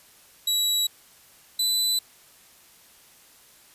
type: tone pair in turn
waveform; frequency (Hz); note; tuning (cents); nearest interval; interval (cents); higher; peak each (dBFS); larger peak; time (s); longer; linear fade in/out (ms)
sawtooth; 3900 / 3996; B7 / B7; -23 / +20; unison; 43; second; -18; neither; 0.47-0.87 / 1.59-1.99; neither; 5
effects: white hiss -54 dBFS RMS until 3.74 s + resampled to 32000 Hz